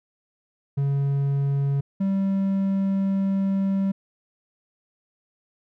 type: tone pair in turn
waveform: triangle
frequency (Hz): 139.6 / 194.54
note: C#3 / G3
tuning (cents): +13 / -13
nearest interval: tritone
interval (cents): 574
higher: second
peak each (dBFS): -18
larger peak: neither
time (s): 0.77-1.81 / 2-3.92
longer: second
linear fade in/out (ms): 10
effects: none